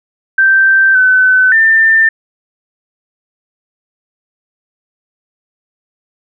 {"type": "tone with pitch steps", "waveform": "sine", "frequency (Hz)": [1562, 1514, 1792], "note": ["G6", "F#6", "A6"], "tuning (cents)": [-7, 39, 31], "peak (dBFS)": -5, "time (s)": [0.38, 2.09], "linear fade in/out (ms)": 5, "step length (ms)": 570, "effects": []}